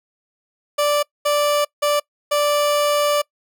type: tone bursts at uneven times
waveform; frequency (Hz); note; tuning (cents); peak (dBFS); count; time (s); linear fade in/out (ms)
30% pulse; 586; D5; -4; -13; 4; 0.78-1.03 / 1.25-1.65 / 1.82-2 / 2.31-3.22; 10
effects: noise-tail reverb RT60 0.1 s tail -24 dB re dry